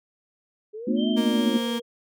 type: exponential two-way sweep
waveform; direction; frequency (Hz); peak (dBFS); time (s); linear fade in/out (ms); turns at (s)
sine; up then down; 414.5 to 659.3 to 476.2; -33; 0.73-1.82; 20; 1.09
type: chord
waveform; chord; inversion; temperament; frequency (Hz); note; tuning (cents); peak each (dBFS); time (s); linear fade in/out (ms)
sine; B half-diminished seventh; third; just; 222.2 / 246.9 / 296.3 / 355.6; A3 / B3 / D4 / F4; +17 / 0 / +15 / +31; -24 / -25 / -29 / -30; 0.87-1.58; 10
type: tone with pitch glide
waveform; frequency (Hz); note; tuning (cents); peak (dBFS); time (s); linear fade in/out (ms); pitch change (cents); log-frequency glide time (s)
sine; 3136 to 3237; G7 to G#7; 0 to -45; -33; 0.96-1.81; 50; +55; 1.19-1.47
type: tone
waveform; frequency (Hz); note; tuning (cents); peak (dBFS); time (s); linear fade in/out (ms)
35% pulse; 233.1; A#3; 0; -24; 1.16-1.8; 20
effects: none